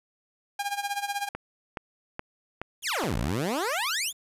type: tone with tremolo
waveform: sawtooth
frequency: 808 Hz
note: G#5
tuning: 48 cents flat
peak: -22 dBFS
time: 0.59-1.29 s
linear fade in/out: 5 ms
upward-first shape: sine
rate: 16 Hz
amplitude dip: 80%
type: click train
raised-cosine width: 0.5 ms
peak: -18 dBFS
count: 5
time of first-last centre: 1.35-3.038 s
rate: 2.37 Hz
type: exponential two-way sweep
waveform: 15% pulse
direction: down then up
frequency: 3706 to 49 to 3706 Hz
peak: -20 dBFS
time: 2.82-4.13 s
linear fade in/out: 50 ms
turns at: 3.17 s
effects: resampled to 32000 Hz + 9-bit